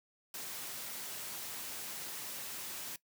white noise, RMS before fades -43 dBFS, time 0.34-2.96 s, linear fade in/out 2 ms, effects noise-tail reverb RT60 0.1 s tail -19 dB re dry + high-pass 100 Hz 12 dB/octave

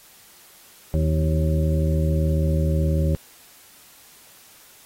harmonic tone with a mistuned harmonic, 78.4 Hz, D#2, 14 cents sharp, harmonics 1 / 2 / 3 / 4 / 5 / 7, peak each -20 / -22 / -33 / -32 / -33 / -30 dBFS, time 0.94-3.15 s, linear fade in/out 0 ms, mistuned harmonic 4, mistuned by +30 cents, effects white hiss -50 dBFS RMS until 4.85 s + AAC 48 kbps

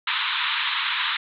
white band-pass noise, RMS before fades -25 dBFS, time 0.07-1.17 s, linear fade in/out 5 ms, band 920 to 3900 Hz, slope 96 dB/octave, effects none

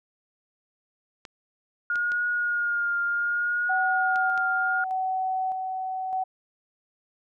clicks, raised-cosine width 0.2 ms, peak -23 dBFS, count 5, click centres 1.252 / 1.957 / 2.119 / 4.159 / 4.377 s
sine tone with vibrato, 1425 Hz, F6, 34 cents sharp, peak -23 dBFS, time 1.9-4.84 s, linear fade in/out 2 ms, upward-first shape triangle, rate 0.68 Hz, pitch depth 30 cents each way
sine tone with tremolo, 753 Hz, F#5, 30 cents sharp, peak -24 dBFS, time 3.69-6.24 s, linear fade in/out 10 ms, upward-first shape square, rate 0.82 Hz, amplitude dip 35%
effects none

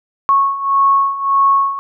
sine beating tone pair, 1100 / 1101.7 Hz, C#6 / C#6, -14 / -11 cents, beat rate 1.7 Hz, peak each -16 / -12 dBFS, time 0.29-1.79 s, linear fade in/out 0 ms, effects none

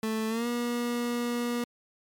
30% pulse tone with pitch glide, 220 to 239.9 Hz, A3 to A#3, 0 to +50 cents, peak -25 dBFS, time 0.03-1.64 s, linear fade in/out 2 ms, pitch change +150 cents, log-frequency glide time 0.28-0.47 s, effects MP3 96 kbps

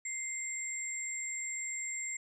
sine tone pair together, 2093 / 7459 Hz, C7 / A#8, 0 / 0 cents, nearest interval octave + minor seventh, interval 2200 cents, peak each -40 / -37 dBFS, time 0.05-2.17 s, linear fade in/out 5 ms, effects none

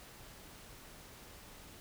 silence, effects pink hiss -54 dBFS RMS until 1.8 s

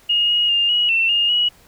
sine tone with pitch steps, 2860 / 2882 / 2810 / 2906 / 2692 / 2834 / 2914 Hz, F7 / F#7 / F7 / F#7 / E7 / F7 / F#7, +41 / -46 / +10 / -32 / +36 / +25 / -27 cents, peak -14 dBFS, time 0.09-1.49 s, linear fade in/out 10 ms, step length 200 ms, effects pink hiss -51 dBFS RMS until 1.67 s

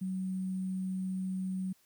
sine tone with sample-and-hold, 187.3 Hz, F#3, 21 cents sharp, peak -32 dBFS, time 0.01-1.73 s, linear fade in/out 10 ms, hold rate 8820 Hz, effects white hiss -68 dBFS RMS until 1.85 s

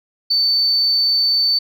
sine tone, 4532 Hz, C#8, 37 cents sharp, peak -12 dBFS, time 0.3-1.59 s, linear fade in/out 10 ms, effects tanh soft clip ceiling -9 dBFS

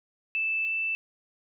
sine tone pair in turn, 2637 / 2649 Hz, E7 / E7, 0 / +8 cents, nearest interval unison, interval 8 cents, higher second, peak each -25 / -26 dBFS, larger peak first, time 0.35-0.65 / 0.65-0.95 s, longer neither, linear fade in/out 0 ms, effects none

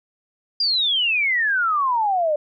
sine exponential sweep, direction down, 4888 to 581 Hz, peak -17 dBFS, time 0.6-2.36 s, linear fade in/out 5 ms, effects none

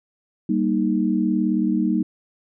sine chord, Eb major, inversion first, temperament just, 194.45 / 233.3 / 311.1 Hz, G3 / Bb3 / Eb4, -14 / +2 / 0 cents, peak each -22 dBFS, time 0.49-2.03 s, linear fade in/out 5 ms, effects none

